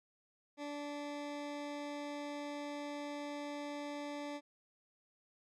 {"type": "tone", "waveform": "20% pulse", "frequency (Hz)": 290.7, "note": "D4", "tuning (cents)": -18, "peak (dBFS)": -36, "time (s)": [0.57, 4.41], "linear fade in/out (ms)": 50, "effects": ["low-pass 6000 Hz 12 dB/octave"]}